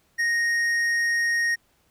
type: tone with tanh clipping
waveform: sine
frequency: 1864.7 Hz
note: A#6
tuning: in tune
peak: -22 dBFS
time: 0.18-1.56 s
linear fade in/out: 20 ms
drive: 9 dB
effects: pink hiss -65 dBFS RMS until 1.9 s